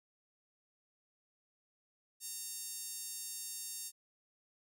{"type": "tone with high-pass filter", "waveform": "5% pulse", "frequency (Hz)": 920, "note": "A#5", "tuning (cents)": -23, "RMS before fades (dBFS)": -44, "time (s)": [2.2, 3.92], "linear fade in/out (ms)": 50, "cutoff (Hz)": 6300, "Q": 0.8, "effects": []}